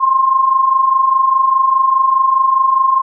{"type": "tone pair together", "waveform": "sine", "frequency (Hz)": [1039.1, 1064], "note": ["C6", "C6"], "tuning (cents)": [-12, 29], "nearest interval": "unison", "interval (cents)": 41, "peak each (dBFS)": [-16, -10], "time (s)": [0, 3.02], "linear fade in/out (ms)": 20, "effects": []}